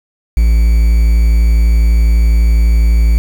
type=tone with quantisation; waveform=triangle; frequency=56 Hz; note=A1; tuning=31 cents sharp; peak=-4 dBFS; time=0.37-3.18 s; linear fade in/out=0 ms; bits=5; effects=none